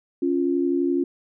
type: tone pair together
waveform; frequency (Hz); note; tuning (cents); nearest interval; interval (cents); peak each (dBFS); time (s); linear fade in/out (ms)
sine; 276.7 / 348.6; C#4 / F4; -3 / -3; major third; 400; -22; 0.22-1.04; 5
effects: none